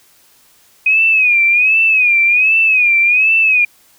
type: tone with vibrato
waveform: sine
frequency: 2500 Hz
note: D#7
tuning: 8 cents sharp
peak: -8 dBFS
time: 0.86-3.65 s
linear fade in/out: 5 ms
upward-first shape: sine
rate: 1.3 Hz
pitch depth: 110 cents each way
effects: white hiss -50 dBFS RMS until 3.98 s